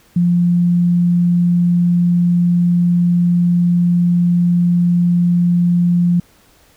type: tone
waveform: sine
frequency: 174.61 Hz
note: F3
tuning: in tune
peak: -10 dBFS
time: 0.16-6.2 s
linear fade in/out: 5 ms
effects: pink hiss -51 dBFS RMS until 6.76 s